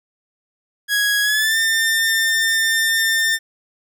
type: tone with pitch glide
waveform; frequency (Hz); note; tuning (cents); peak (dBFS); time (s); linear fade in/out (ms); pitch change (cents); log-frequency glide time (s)
sawtooth; 1661.2 to 1801.1; G#6 to A6; 0 to +40; -12; 0.88-3.39; 50; +140; 1.22-1.58
effects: none